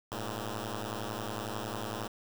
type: beating tone pair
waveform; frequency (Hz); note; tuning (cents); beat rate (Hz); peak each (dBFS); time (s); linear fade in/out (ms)
5% pulse; 103.83 / 114.83; G#2 / A#2; 0 / -26; 11; -27 / -28; 0.11-2.08; 10
effects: 8-bit